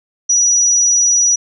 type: tone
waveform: sine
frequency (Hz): 5840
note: F#8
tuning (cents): -24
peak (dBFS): -9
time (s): 0.29-1.36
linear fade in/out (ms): 10
effects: none